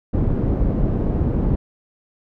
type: low-pass noise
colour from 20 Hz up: pink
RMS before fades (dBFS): -19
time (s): 0.13-1.56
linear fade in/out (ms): 10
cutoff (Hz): 350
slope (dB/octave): 12
effects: none